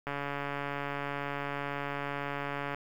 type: click train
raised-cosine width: 0.5 ms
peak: -20 dBFS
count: 381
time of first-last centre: 0.07-2.746 s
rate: 142 Hz
effects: 9-bit